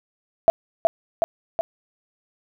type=tone with echo; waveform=sine; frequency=663 Hz; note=E5; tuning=10 cents sharp; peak=-9 dBFS; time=0.48-0.5 s; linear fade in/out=0 ms; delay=370 ms; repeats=3; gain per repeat=-3 dB; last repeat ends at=1.61 s; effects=none